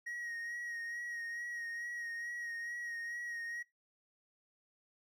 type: tone with vibrato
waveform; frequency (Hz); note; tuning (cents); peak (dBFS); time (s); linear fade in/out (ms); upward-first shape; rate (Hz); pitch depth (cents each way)
triangle; 1886; A#6; +20; -38; 0.06-3.63; 10; sine; 2.3; 29
effects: noise-tail reverb RT60 0.2 s tail -22 dB re dry